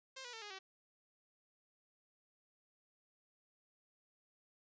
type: tone with pitch steps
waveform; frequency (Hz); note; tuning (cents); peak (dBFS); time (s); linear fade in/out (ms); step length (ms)
5% pulse; 528 / 487 / 449.2 / 414.3 / 382.1; C5 / B4 / A4 / G#4 / G4; +16 / -24 / +36 / -4 / -44; -36; 0.16-0.59; 10; 86
effects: resampled to 16000 Hz